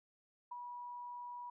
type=tone with ADSR envelope; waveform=sine; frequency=972 Hz; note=B5; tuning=28 cents flat; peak=-40 dBFS; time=0.51-1.5 s; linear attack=10 ms; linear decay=14 ms; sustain=-4 dB; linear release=5 ms; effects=none